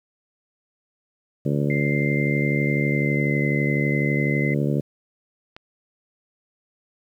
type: harmonic tone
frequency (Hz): 72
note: D2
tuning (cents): -34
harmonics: 2 / 3 / 4 / 5 / 6 / 7 / 8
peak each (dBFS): -22 / -26 / -28 / -30 / -32 / -33 / -34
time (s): 1.45-4.81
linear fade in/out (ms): 10
type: tone with pitch glide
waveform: sine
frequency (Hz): 2093 to 2053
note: C7 to C7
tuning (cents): 0 to -33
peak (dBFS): -26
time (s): 1.7-4.54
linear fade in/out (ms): 2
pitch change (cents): -33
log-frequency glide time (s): 2.86-3.37
type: click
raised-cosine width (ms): 0.3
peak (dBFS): -23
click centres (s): 5.565
effects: 9-bit